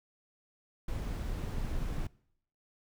brown noise, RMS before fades -35 dBFS, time 0.88-2.07 s, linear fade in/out 5 ms
clicks, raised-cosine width 5 ms, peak -26 dBFS, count 5, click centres 1.439 / 1.583 / 1.648 / 1.82 / 1.984 s
effects noise-tail reverb RT60 0.7 s tail -23 dB re dry

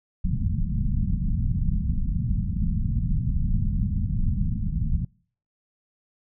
pink low-pass noise, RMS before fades -24 dBFS, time 0.24-5.05 s, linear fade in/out 5 ms, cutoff 210 Hz, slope 48 dB/octave, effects noise-tail reverb RT60 0.5 s tail -25 dB re dry

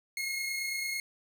sawtooth tone pair together, 2156 / 2185 Hz, C#7 / C#7, -49 / -26 cents, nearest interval unison, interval 23 cents, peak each -29 / -39 dBFS, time 0.17-1 s, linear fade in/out 2 ms, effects none

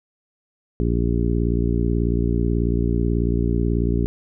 harmonic tone, 58.27 Hz, A#1, in tune, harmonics 1 / 2 / 3 / 4 / 5 / 6 / 7, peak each -21 / -24 / -26 / -27 / -28 / -29 / -29 dBFS, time 0.8-4.06 s, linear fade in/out 0 ms, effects none

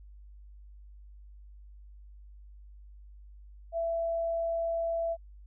sine tone, 667 Hz, E5, 20 cents sharp, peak -28 dBFS, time 3.72-5.17 s, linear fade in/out 50 ms, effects added 50 Hz sine -48 dBFS peak until 5.46 s

